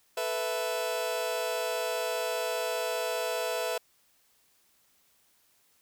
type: chord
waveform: sawtooth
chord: A suspended second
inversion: none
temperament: just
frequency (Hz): 440 / 495 / 660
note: A4 / B4 / E5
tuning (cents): 0 / +4 / +2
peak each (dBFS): -33 / -29 / -28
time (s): 0.17-3.78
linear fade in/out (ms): 5
effects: white hiss -67 dBFS RMS until 5.81 s